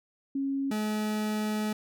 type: tone pair in turn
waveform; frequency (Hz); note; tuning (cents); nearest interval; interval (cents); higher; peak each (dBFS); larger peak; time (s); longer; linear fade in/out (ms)
sine / 40% pulse; 274 / 213.3; C#4 / G#3; -20 / +46; major third; 434; first; -27; neither; 0.35-0.71 / 0.71-1.73; second; 5
effects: none